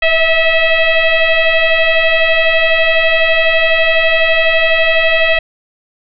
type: tone with frequency modulation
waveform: sine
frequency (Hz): 1300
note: E6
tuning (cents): -24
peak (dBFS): -8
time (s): 0.02-5.39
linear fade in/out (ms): 5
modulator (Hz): 647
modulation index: 2.6
effects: none